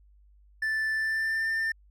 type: tone with pitch glide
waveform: triangle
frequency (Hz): 1760 to 1794.9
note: A6 to A6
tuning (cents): 0 to +34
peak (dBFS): -24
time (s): 0.62-1.72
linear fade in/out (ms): 5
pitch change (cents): +34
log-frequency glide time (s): 0.93-1.49
effects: added 50 Hz sine -55 dBFS peak until 1.9 s